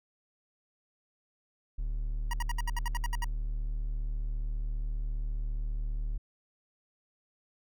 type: tone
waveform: triangle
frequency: 37.39 Hz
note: D1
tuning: 32 cents sharp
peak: -28 dBFS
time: 1.78-6.18 s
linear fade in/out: 10 ms
type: tone bursts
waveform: 25% pulse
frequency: 954 Hz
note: A#5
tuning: 40 cents sharp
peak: -29 dBFS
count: 11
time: 2.31-3.244 s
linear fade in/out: 2 ms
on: 24 ms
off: 67 ms
effects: none